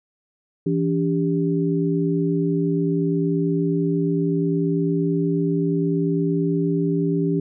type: tone cluster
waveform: sine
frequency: 166.2 / 286.9 / 395.4 Hz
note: E3 / D4 / G4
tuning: +15 / -40 / +15 cents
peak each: -21 / -23 / -24 dBFS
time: 0.66-7.4 s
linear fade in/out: 5 ms
effects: none